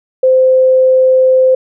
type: tone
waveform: sine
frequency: 518 Hz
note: C5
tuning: 17 cents flat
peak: -5 dBFS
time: 0.23-1.55 s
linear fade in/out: 5 ms
effects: none